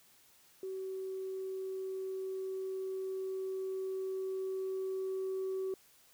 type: tone with level ramp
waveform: sine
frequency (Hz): 380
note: F#4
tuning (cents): +46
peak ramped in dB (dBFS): -37 to -32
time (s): 0.63-5.74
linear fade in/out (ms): 2
effects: tanh soft clip ceiling -31 dBFS + white hiss -64 dBFS RMS until 6.13 s